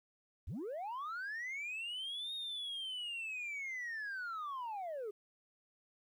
sine linear two-way sweep, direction up then down, 51.4 to 3742 to 393.8 Hz, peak -37 dBFS, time 0.47-5.11 s, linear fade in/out 10 ms, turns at 2.34 s, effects tanh soft clip ceiling -38 dBFS + 12-bit

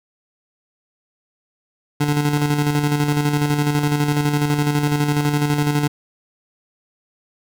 25% pulse tone with tremolo, 146.83 Hz, D3, in tune, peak -11 dBFS, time 2-5.88 s, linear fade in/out 10 ms, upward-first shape square, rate 12 Hz, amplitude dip 45%, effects none

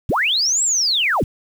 sine linear two-way sweep, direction up then down, 30.87 to 7830 to 30.87 Hz, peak -15 dBFS, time 0.09-1.24 s, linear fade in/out 0 ms, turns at 0.63 s, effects 7-bit

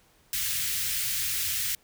white band-stop noise, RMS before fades -29 dBFS, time 0.33-1.75 s, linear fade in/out 2 ms, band 140 to 1700 Hz, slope 24 dB/octave, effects pink hiss -62 dBFS RMS until 1.83 s

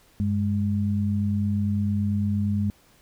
sine tone pair together, 97.2 / 206 Hz, G2 / G#3, -14 / -14 cents, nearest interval octave + minor second, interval 1300 cents, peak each -24 dBFS, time 0.2-2.7 s, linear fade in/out 0 ms, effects pink hiss -58 dBFS RMS until 3.01 s

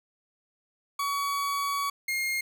40% pulse tone pair in turn, 1130 / 2133 Hz, C#6 / C7, +33 / +33 cents, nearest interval major seventh, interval 1100 cents, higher second, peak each -26 dBFS, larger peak neither, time 0.99-1.9 / 2.08-2.41 s, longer first, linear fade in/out 5 ms, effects 10-bit

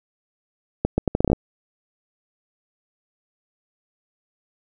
accelerating click train, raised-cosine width 2 ms, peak -5 dBFS, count 10, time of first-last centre 0.85-1.331 s, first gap 130 ms, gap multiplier 0.75, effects none

